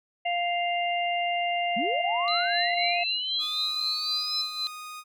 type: harmonic tone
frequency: 698.5 Hz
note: F5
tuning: in tune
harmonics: 1 / 3 / 4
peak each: -26 / -32 / -32 dBFS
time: 0.25-3.04 s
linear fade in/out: 10 ms
type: linear sweep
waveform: sine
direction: up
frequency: 185.7 to 5274 Hz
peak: -29 dBFS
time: 1.76-4.42 s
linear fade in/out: 10 ms
type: tone with tremolo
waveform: sine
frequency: 4050 Hz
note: B7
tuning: 43 cents sharp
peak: -26 dBFS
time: 2.28-4.67 s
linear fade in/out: 0 ms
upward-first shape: sine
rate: 3.9 Hz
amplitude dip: 70%
type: tone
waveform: sawtooth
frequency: 1239 Hz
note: D#6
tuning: 8 cents flat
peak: -34 dBFS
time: 3.38-5.04 s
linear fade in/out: 50 ms
effects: none